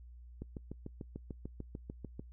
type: click train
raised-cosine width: 3 ms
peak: -29 dBFS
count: 13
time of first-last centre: 0.42-2.195 s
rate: 6.76 Hz
effects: noise-tail reverb RT60 0.1 s tail -23 dB re dry + added 60 Hz sine -50 dBFS peak until 2.32 s